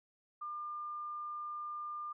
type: tone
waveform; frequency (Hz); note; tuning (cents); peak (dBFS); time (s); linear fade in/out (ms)
sine; 1200; D6; +37; -39; 0.41-2.13; 10
effects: none